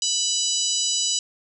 harmonic tone, 987.8 Hz, B5, in tune, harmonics 3 / 4 / 5 / 6 / 7 / 8, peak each -28 / -28 / -28 / -28 / -28 / -28 dBFS, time 0.02-1.19 s, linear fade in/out 2 ms, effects none

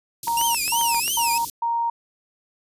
white band-stop noise, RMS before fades -32 dBFS, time 0.23-1.5 s, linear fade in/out 2 ms, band 370 to 3900 Hz, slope 24 dB/octave
sine tone bursts, 932.3 Hz, A#5, in tune, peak -20 dBFS, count 4, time 0.27-1.9 s, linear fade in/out 5 ms, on 280 ms, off 170 ms
click train, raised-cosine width 0.3 ms, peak -18 dBFS, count 7, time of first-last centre 0.28-1.079 s, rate 7.51 Hz
10% pulse tone with vibrato, 2748 Hz, F7, 29 cents flat, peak -14 dBFS, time 0.37-1.38 s, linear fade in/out 2 ms, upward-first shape triangle, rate 2.9 Hz, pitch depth 260 cents each way
effects resampled to 32000 Hz

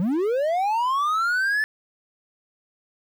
triangle linear sweep, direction up, 166.2 to 1760 Hz, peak -18 dBFS, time 0-1.64 s, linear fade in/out 0 ms, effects 9-bit

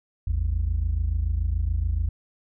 sine tone pair together, 54.39 / 81.4 Hz, A1 / E2, -19 / -21 cents, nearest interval perfect fifth, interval 698 cents, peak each -23 dBFS, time 0.27-2.09 s, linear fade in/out 5 ms, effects tanh soft clip ceiling -17 dBFS

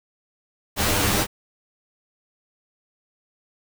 pink noise with comb filter, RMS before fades -21 dBFS, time 0.76-1.27 s, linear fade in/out 50 ms, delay 10 ms, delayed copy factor +0.85, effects none

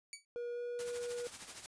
10% pulse tone with exponential decay, 2273 Hz, C#7, 43 cents sharp, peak -31 dBFS, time 0.13-0.25 s, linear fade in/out 1 ms, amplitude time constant 26 ms
triangle tone with pitch glide, 479.3 to 482.6 Hz, A#4 to B4, +48 to -40 cents, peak -36 dBFS, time 0.36-1.27 s, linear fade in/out 0 ms, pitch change +12 cents, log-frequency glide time 0.53-0.6 s
white noise with tremolo, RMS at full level -45 dBFS, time 0.79-1.66 s, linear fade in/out 0 ms, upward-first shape triangle, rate 13 Hz, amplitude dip 70%
effects resampled to 22050 Hz

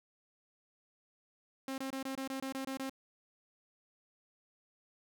sawtooth tone bursts, 267.1 Hz, C4, 36 cents sharp, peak -33 dBFS, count 10, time 1.68-2.896 s, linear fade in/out 2 ms, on 100 ms, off 24 ms, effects none

